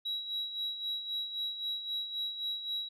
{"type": "tone with tremolo", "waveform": "sine", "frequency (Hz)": 3876, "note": "B7", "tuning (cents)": -33, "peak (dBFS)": -30, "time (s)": [0.05, 2.89], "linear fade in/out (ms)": 10, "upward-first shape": "sine", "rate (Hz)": 3.8, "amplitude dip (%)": 65, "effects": ["tanh soft clip ceiling -29 dBFS"]}